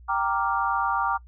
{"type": "chord", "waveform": "sine", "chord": "G minor seventh", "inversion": "none", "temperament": "equal", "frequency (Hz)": [784, 932.3, 1174.7, 1396.9], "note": ["G5", "Bb5", "D6", "F6"], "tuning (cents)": [0, 0, 0, 0], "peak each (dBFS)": [-28, -27, -26, -30], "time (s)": [0.08, 1.18], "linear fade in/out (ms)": 20, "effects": ["noise-tail reverb RT60 0.1 s tail -23 dB re dry", "added 60 Hz sine -45 dBFS peak until 1.27 s"]}